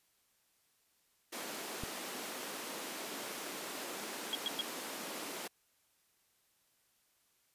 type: high-pass noise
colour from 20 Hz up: pink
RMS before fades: -43 dBFS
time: 1.32-5.48 s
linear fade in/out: 10 ms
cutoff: 240 Hz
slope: 24 dB/octave
type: click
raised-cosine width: 3 ms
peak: -27 dBFS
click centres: 1.836 s
type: tone bursts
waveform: sine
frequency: 3289 Hz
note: G#7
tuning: 18 cents flat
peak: -32 dBFS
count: 3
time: 4.33-4.61 s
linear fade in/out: 0 ms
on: 20 ms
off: 110 ms
effects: white hiss -74 dBFS RMS until 7.54 s + resampled to 32000 Hz